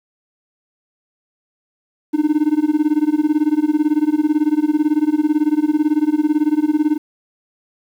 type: tone with tremolo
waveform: triangle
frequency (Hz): 303.2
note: D#4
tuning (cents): -45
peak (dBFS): -7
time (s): 2.13-6.98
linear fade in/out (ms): 20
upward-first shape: sine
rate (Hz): 18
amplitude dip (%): 95
effects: tanh soft clip ceiling -4 dBFS + 8-bit